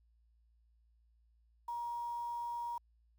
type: tone with quantisation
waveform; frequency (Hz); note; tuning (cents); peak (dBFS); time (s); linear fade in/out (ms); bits
sine; 948; A#5; +29; -37; 1.68-2.78; 5; 10
effects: added 57 Hz sine -67 dBFS peak until 3.18 s